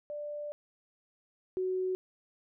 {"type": "tone pair in turn", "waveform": "sine", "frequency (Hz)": [590, 371.7], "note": ["D5", "F#4"], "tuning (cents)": [8, 8], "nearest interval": "minor sixth", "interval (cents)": 800, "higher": "first", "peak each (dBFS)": [-36, -29], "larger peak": "second", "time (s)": [[0.1, 0.52], [1.57, 1.95]], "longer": "first", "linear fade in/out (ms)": 0, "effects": []}